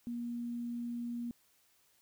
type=tone with quantisation; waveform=sine; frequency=237.9 Hz; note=A#3; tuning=35 cents sharp; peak=-36 dBFS; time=0.07-1.31 s; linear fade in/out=0 ms; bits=11; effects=white hiss -70 dBFS RMS until 2.01 s